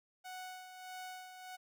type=tone with tremolo; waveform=sawtooth; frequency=740 Hz; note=F#5; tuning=in tune; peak=-40 dBFS; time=0.24-1.57 s; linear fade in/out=20 ms; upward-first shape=sine; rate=1.6 Hz; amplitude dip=55%; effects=none